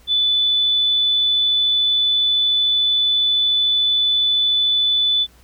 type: tone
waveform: sine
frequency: 3487 Hz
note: A7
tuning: 16 cents flat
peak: -14 dBFS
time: 0.07-5.27 s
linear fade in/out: 50 ms
effects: added 60 Hz sine -49 dBFS peak until 5.43 s + pink hiss -53 dBFS RMS until 5.43 s